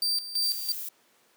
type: tone with tremolo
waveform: 40% pulse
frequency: 4674 Hz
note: D8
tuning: 9 cents flat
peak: -23 dBFS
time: 0.02-0.72 s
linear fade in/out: 2 ms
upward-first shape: square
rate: 3 Hz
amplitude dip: 75%
type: noise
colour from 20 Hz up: violet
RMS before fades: -36 dBFS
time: 0.42-0.89 s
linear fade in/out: 5 ms
effects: pink hiss -63 dBFS RMS until 1.36 s + high-pass 300 Hz 12 dB/octave